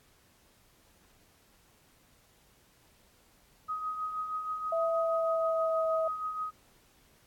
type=tone with tremolo; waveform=sine; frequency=1257 Hz; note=D#6; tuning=17 cents sharp; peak=-30 dBFS; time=3.68-6.51 s; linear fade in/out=20 ms; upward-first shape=triangle; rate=6.3 Hz; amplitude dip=55%
type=tone with pitch glide; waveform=sine; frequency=660 to 645.3 Hz; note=E5 to E5; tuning=+2 to -37 cents; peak=-27 dBFS; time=4.72-6.08 s; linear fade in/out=5 ms; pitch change=-39 cents; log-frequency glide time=4.94-5.89 s
effects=pink hiss -64 dBFS RMS until 7.26 s + AAC 64 kbps